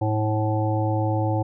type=harmonic tone; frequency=108.1 Hz; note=A2; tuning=30 cents flat; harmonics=1 / 3 / 5 / 7 / 8; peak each=-22 / -27 / -29 / -30 / -31 dBFS; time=0.01-1.43 s; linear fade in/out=10 ms; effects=none